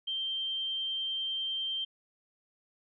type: tone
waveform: sine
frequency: 3145 Hz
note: G7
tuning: 5 cents sharp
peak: -31 dBFS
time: 0.07-1.85 s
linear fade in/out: 10 ms
effects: none